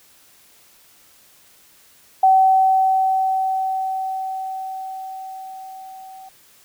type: tone with level ramp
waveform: sine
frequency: 762 Hz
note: G5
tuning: 49 cents flat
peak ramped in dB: -9 to -37 dBFS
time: 2.23-6.29 s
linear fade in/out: 5 ms
effects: white hiss -52 dBFS RMS until 6.64 s